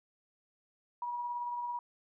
sine tone with tremolo, 964 Hz, B5, 42 cents flat, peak -33 dBFS, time 1.02-1.79 s, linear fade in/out 2 ms, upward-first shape sine, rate 18 Hz, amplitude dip 30%, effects none

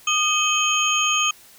sine tone cluster, 1227 / 2555 / 3123 / 6590 Hz, D#6 / D#7 / G7 / G#8, -25 / +45 / -7 / -14 cents, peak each -23 dBFS, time 0.07-1.31 s, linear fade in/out 5 ms, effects white hiss -49 dBFS RMS until 1.58 s

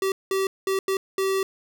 square tone bursts at uneven times, 385.4 Hz, G4, 29 cents flat, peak -22 dBFS, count 5, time 0.02-0.12 / 0.31-0.47 / 0.67-0.79 / 0.88-0.97 / 1.18-1.43 s, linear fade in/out 2 ms, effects none

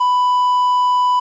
triangle tone, 993 Hz, B5, 9 cents sharp, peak -10 dBFS, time 0-1.2 s, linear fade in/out 10 ms, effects resampled to 16000 Hz + 8-bit

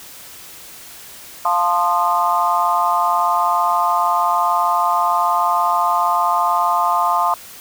sine chord, F dominant seventh, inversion none, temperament equal with one note detuned, 698.5 / 880 / 1046.5 / 1224.5 Hz, F5 / A5 / C6 / Eb6, 0 / 0 / 0 / -28 cents, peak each -20 / -20 / -18 / -20 dBFS, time 1.45-7.34 s, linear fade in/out 2 ms, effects white hiss -38 dBFS RMS until 7.6 s

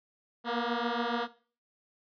10% pulse beating tone pair, 233.3 / 240.4 Hz, A#3 / B3, +2 / -46 cents, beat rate 7.1 Hz, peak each -24 dBFS, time 0.44-1.28 s, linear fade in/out 50 ms, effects noise-tail reverb RT60 0.4 s tail -17 dB re dry + resampled to 11025 Hz

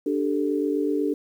sine chord, D suspended fourth, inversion none, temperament equal, 293.7 / 392 / 440 Hz, D4 / G4 / A4, 0 / 0 / 0 cents, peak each -24 / -27 / -27 dBFS, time 0.06-1.14 s, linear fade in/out 5 ms, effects 9-bit

